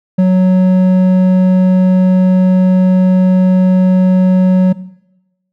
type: tone with hard clipping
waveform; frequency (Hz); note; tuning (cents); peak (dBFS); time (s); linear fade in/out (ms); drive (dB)
sine; 185; F#3; 0; -7; 0.18-4.73; 10; 6
effects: noise-tail reverb RT60 0.9 s tail -18 dB re dry